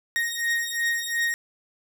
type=beating tone pair; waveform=40% pulse; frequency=1864.7 / 1867.5 Hz; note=A#6 / A#6; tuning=0 / +3 cents; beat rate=2.8 Hz; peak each=-26 dBFS; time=0.16-1.34 s; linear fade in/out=0 ms; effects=none